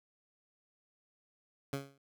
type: tone with exponential decay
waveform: 15% pulse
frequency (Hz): 138.59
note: C#3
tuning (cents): 0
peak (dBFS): -26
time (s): 1.73-1.98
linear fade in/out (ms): 2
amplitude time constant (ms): 54
effects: none